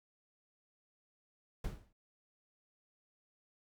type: noise with exponential decay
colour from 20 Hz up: brown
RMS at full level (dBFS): -35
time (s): 1.64-1.93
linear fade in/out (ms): 5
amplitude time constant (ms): 61
effects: none